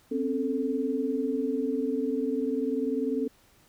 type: tone cluster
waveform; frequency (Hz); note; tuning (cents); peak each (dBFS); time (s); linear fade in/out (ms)
sine; 254.6 / 274.8 / 443; C4 / C#4 / A4; -47 / -15 / +12; -30; 0.11-3.28; 10
effects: pink hiss -61 dBFS RMS until 3.68 s